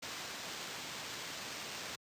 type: noise with sample-and-hold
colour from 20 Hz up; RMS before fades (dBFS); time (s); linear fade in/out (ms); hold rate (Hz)
white; -44; 0.02-1.96; 10; 11025
effects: high-pass 100 Hz 12 dB/octave + resampled to 32000 Hz